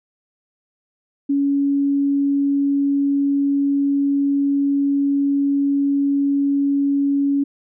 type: tone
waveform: sine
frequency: 280.5 Hz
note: C#4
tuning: 21 cents sharp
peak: -15 dBFS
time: 1.29-7.44 s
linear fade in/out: 10 ms
effects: none